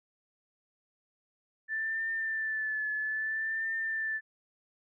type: tone with vibrato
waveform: sine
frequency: 1760 Hz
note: A6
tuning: in tune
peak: -30 dBFS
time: 1.68-4.21 s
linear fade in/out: 50 ms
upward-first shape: triangle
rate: 0.61 Hz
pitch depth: 43 cents each way
effects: none